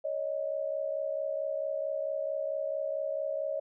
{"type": "tone pair together", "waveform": "sine", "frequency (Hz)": [557.8, 622.3], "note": ["C#5", "D#5"], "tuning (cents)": [11, 0], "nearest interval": "major second", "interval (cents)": 189, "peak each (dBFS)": [-33, -33], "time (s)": [0.04, 3.6], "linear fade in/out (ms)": 10, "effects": []}